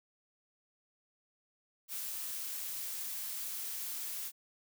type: noise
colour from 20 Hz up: blue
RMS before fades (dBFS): -40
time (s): 1.88-4.32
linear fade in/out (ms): 50
effects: none